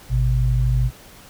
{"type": "tone pair together", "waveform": "sine", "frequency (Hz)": [52.72, 125.4], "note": ["G#1", "B2"], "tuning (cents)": [27, 27], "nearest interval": "octave + minor third", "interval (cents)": 1500, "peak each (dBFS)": -18, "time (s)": [0.09, 0.91], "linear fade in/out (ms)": 50, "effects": ["pink hiss -45 dBFS RMS until 1.29 s"]}